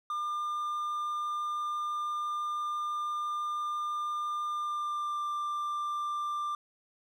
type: tone with pitch glide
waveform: triangle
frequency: 1201 to 1186.5 Hz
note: D6 to D6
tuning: +38 to +17 cents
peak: -29 dBFS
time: 0.1-6.55 s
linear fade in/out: 2 ms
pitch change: -21 cents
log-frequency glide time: 4.5-5.24 s
effects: none